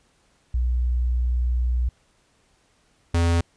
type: tone pair in turn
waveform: sine / square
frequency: 61 / 84.81 Hz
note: B1 / E2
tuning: -21 / +50 cents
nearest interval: tritone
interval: 571 cents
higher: second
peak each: -19 / -18 dBFS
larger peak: second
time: 0.54-1.89 / 3.14-3.41 s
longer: first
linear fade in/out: 5 ms
effects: pink hiss -63 dBFS RMS until 3.56 s + resampled to 22050 Hz